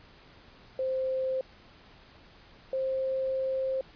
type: tone pair in turn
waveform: sine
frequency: 523 / 527.9 Hz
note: C5 / C5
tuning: -1 / +15 cents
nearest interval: unison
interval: 16 cents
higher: second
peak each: -27 dBFS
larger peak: neither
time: 0.79-1.41 / 2.73-3.81 s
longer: second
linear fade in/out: 2 ms
effects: pink hiss -55 dBFS RMS until 3.95 s + resampled to 11025 Hz